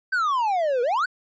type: exponential two-way sweep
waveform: triangle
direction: down then up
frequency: 1574 to 466.2 to 1574 Hz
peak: -18 dBFS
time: 0.12-1.06 s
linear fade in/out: 10 ms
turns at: 0.82 s
effects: resampled to 16000 Hz